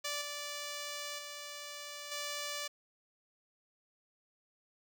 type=tone with level steps; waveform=5% pulse; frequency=584 Hz; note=D5; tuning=10 cents flat; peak=-24 / -28 / -32 / -26 dBFS; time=0.04-2.68 s; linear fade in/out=10 ms; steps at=0.21 / 1.18 / 2.11 s; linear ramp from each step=10 ms; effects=none